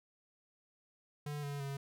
square tone with pitch steps, 146.83 / 142.73 / 138.75 Hz, D3 / D3 / C#3, 0 / -49 / +2 cents, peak -39 dBFS, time 1.26-1.77 s, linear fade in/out 5 ms, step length 170 ms, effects none

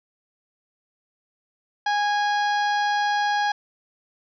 harmonic tone, 825 Hz, G#5, 12 cents flat, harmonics 1 / 2 / 3 / 4 / 5 / 6 / 7, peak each -21 / -26 / -40 / -35 / -38 / -38 / -44 dBFS, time 1.86-3.52 s, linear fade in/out 5 ms, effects none

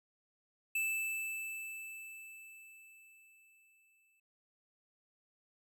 square tone with exponential decay, 2637 Hz, E7, in tune, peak -32 dBFS, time 0.75-4.2 s, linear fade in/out 5 ms, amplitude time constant 750 ms, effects none

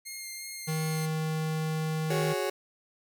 10% pulse tone with vibrato, 2124 Hz, C7, 25 cents sharp, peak -29 dBFS, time 0.05-1.07 s, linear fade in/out 20 ms, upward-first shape sine, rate 2.8 Hz, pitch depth 15 cents each way
square tone, 157.5 Hz, D#3, 21 cents sharp, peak -29 dBFS, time 0.67-2.34 s, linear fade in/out 20 ms
35% pulse chord, F# suspended second, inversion none, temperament just, 370 / 416.2 / 555 Hz, F#4 / G#4 / C#5, 0 / +4 / +2 cents, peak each -31 dBFS, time 2.1-2.5 s, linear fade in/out 5 ms
effects none

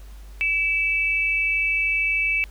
sine tone pair together, 2304 / 2637 Hz, D7 / E7, -34 / 0 cents, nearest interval major second, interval 234 cents, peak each -22 dBFS, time 0.41-2.44 s, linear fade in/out 0 ms, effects added 50 Hz sine -38 dBFS peak until 2.5 s + pink hiss -53 dBFS RMS until 2.5 s

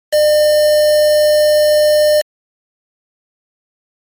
triangle tone with quantisation, 603 Hz, D5, 46 cents sharp, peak -6 dBFS, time 0.12-2.22 s, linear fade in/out 20 ms, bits 3, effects MP3 64 kbps

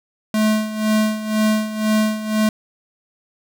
square tone with tremolo, 215.7 Hz, A3, 34 cents flat, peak -14 dBFS, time 0.34-2.49 s, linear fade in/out 2 ms, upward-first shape sine, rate 2 Hz, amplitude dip 75%, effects none

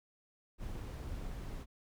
brown noise, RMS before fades -42 dBFS, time 0.58-1.66 s, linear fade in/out 50 ms, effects none

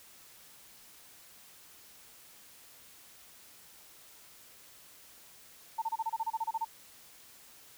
sine tone bursts, 900 Hz, A5, 39 cents sharp, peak -29 dBFS, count 13, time 5.78-6.649 s, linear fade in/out 10 ms, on 41 ms, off 28 ms, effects white hiss -56 dBFS RMS until 7.77 s

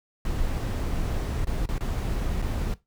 brown noise with dropouts, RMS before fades -27 dBFS, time 0.25-2.74 s, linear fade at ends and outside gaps 2 ms, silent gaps 1.447-1.47 / 1.658-1.688 / 1.782-1.807 / 2.419-2.423 s, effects noise-tail reverb RT60 0.2 s tail -18 dB re dry

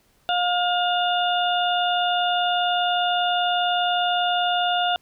harmonic tone, 711 Hz, F5, 31 cents sharp, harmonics 1 / 2 / 4 / 5, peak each -21 / -27 / -27 / -28 dBFS, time 0.29-4.96 s, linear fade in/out 0 ms, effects pink hiss -62 dBFS RMS until 5.01 s

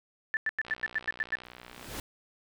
sine tone bursts, 1760 Hz, A6, in tune, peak -26 dBFS, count 9, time 0.34-1.353 s, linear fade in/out 0 ms, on 29 ms, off 94 ms
click train, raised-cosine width 0.3 ms, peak -29 dBFS, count 74, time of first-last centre 0.65-1.845 s, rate 61.1 Hz
pink noise with exponential growth, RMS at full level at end -36 dBFS, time 1.44-2 s, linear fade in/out 2 ms, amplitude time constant 120 ms
effects none

